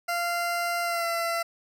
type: tone with pitch glide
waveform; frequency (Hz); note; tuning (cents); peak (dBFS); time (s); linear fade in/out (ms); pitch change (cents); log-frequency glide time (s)
20% pulse; 692 to 675.8; F5 to E5; -16 to +43; -21; 0.08-1.43; 10; -41; 0.83-1.07
effects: none